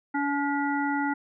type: harmonic tone with a mistuned harmonic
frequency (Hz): 285.1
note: C#4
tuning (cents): +49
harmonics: 1 / 3 / 5 / 7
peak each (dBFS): -27 / -29 / -32 / -35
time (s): 0.14-1.14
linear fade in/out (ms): 10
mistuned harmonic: 7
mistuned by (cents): -35
effects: none